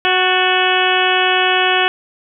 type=harmonic tone with a mistuned harmonic; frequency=370 Hz; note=F#4; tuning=in tune; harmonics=1 / 2 / 3 / 4 / 5 / 6 / 7 / 8 / 9; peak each=-20 / -18 / -22 / -20 / -21 / -24 / -20 / -20 / -24 dBFS; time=0.05-1.88 s; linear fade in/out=0 ms; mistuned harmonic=5; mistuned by=-56 cents; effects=none